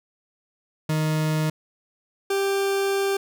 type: tone pair in turn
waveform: 40% pulse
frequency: 155.56 / 393.6 Hz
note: D#3 / G4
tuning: 0 / +7 cents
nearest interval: octave + major third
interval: 1607 cents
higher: second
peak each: -20 dBFS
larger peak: neither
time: 0.89-1.5 / 2.3-3.17 s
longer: second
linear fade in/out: 5 ms
effects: none